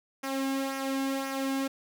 sawtooth tone with flanger, 270.1 Hz, C#4, 45 cents flat, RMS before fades -31 dBFS, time 0.23-1.68 s, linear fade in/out 10 ms, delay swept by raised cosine 0.24 to 1.64 ms, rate 1.9 Hz, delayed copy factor -0.55, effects none

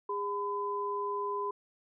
sine tone pair together, 407.2 / 1009 Hz, G#4 / B5, -34 / +37 cents, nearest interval octave + major third, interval 1571 cents, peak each -35 / -33 dBFS, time 0.09-1.51 s, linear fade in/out 5 ms, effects none

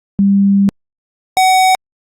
sine / square tone pair in turn, 198.3 / 750.8 Hz, G3 / F#5, +20 / +25 cents, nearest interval octave + major seventh, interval 2305 cents, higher second, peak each -7 / -8 dBFS, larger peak first, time 0.19-0.69 / 1.37-1.75 s, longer first, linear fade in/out 0 ms, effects low-pass 12000 Hz 12 dB/octave + Opus 48 kbps

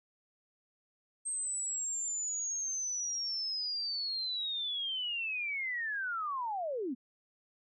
sine linear sweep, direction down, 8372 to 226.5 Hz, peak -33 dBFS, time 1.25-6.95 s, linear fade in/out 20 ms, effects none

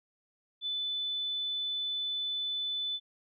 sine tone, 3500 Hz, A7, 10 cents flat, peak -31 dBFS, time 0.61-3 s, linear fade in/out 50 ms, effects none

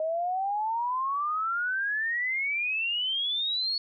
sine exponential sweep, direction up, 622.3 to 4414 Hz, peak -26 dBFS, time 0-3.78 s, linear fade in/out 2 ms, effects none

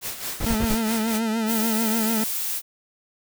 white noise with tremolo, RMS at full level -29 dBFS, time 0.01-1.21 s, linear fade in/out 50 ms, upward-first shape sine, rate 4.6 Hz, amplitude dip 65%
brown noise bursts, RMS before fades -24 dBFS, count 4, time 0.4-0.751 s, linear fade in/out 10 ms, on 57 ms, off 41 ms
40% pulse tone with vibrato, 222.6 Hz, A3, 20 cents sharp, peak -21 dBFS, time 0.46-2.24 s, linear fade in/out 5 ms, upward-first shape triangle, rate 6.8 Hz, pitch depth 71 cents each way
blue noise, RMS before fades -27 dBFS, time 1.46-2.62 s, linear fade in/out 50 ms
effects none

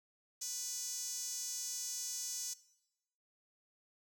sawtooth tone with high-pass filter, 493.9 Hz, B4, in tune, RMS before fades -41 dBFS, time 0.41-2.54 s, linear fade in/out 10 ms, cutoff 6200 Hz, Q 4.5, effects noise-tail reverb RT60 0.9 s tail -20 dB re dry

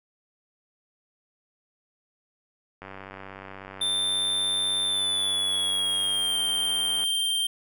click train, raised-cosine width 0.5 ms, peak -25 dBFS, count 408, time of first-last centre 2.82-7.038 s, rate 96.5 Hz
square tone with pitch glide, 3569 to 3161 Hz, A7 to G7, +24 to +14 cents, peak -24 dBFS, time 3.81-7.47 s, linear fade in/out 5 ms, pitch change -210 cents, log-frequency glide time 4.84-6.36 s
effects none

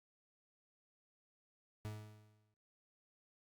40% pulse tone with exponential decay, 106.6 Hz, G#2, 46 cents sharp, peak -40 dBFS, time 1.85-2.54 s, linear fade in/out 0 ms, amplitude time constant 150 ms, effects noise-tail reverb RT60 0.3 s tail -17 dB re dry + Opus 48 kbps

